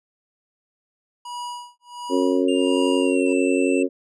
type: tone with tremolo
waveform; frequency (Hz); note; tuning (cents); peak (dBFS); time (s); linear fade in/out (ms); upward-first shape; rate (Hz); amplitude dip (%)
square; 969; B5; -33; -29; 1.25-3.33; 5; sine; 1.4; 100
type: harmonic tone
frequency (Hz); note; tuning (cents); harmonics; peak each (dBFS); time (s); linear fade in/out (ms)
91.2; F#2; -24; 3 / 4 / 5 / 6; -20 / -22 / -24 / -26; 2.09-3.89; 50
type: tone with pitch glide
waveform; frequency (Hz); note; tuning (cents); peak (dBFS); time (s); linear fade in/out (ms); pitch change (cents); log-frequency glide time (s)
square; 2802 to 2662; F7 to E7; +5 to +16; -30; 2.48-3.83; 5; -89; 2.99-3.34
effects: resampled to 24000 Hz